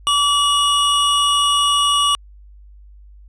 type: tone pair together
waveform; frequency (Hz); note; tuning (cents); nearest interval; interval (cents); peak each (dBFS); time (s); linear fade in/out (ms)
square; 1151 / 2905; D6 / F#7; -35 / -32; octave + major third; 1603; -17; 0.07-2.15; 0
effects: added 50 Hz sine -40 dBFS peak until 3.28 s + resampled to 22050 Hz